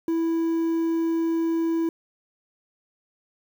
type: tone with quantisation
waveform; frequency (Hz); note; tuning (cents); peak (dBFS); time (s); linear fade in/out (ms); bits
triangle; 329.6; E4; 0; -19; 0.08-1.89; 2; 8
effects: none